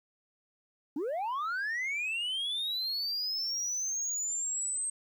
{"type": "linear sweep", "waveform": "sine", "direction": "up", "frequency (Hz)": [262.1, 8372], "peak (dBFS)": -28, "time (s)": [0.96, 4.9], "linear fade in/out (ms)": 5, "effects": ["tanh soft clip ceiling -30 dBFS", "11-bit"]}